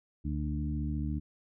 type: harmonic tone with a mistuned harmonic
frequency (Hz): 74.3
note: D2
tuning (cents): +21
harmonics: 1 / 2 / 3 / 4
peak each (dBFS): -33 / -36 / -38 / -39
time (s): 0.24-1.2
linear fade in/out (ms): 20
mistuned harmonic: 1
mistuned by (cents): -26
effects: none